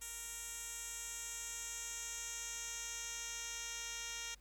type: tone with band-pass filter sweep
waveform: 10% pulse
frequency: 466.2 Hz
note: A#4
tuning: in tune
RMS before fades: -45 dBFS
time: 0.01-4.35 s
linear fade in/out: 10 ms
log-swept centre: 9000 to 5200 Hz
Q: 2
effects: added 50 Hz sine -60 dBFS peak until 4.4 s + pink hiss -71 dBFS RMS until 4.4 s